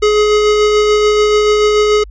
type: tone with tremolo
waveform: square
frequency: 421.3 Hz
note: G#4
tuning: 25 cents sharp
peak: -8 dBFS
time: 0.02-2.04 s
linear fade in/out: 10 ms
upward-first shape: sine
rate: 6.9 Hz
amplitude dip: 25%
effects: added 50 Hz sine -30 dBFS peak until 2.1 s + resampled to 16000 Hz